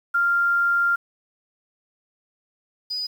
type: tone pair in turn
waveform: sine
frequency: 1393 / 4955 Hz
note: F6 / D#8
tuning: -5 / -8 cents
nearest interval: octave + minor seventh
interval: 2197 cents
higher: second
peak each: -17 / -25 dBFS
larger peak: first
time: 0.14-0.96 / 2.9-3.07 s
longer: first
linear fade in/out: 10 ms
effects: 8-bit